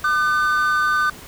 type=tone pair together; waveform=triangle; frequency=1202 / 1514.4 Hz; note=D6 / F#6; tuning=+40 / +40 cents; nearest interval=major third; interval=400 cents; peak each=-17 dBFS; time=0.04-1.1 s; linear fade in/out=5 ms; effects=pink hiss -40 dBFS RMS until 1.27 s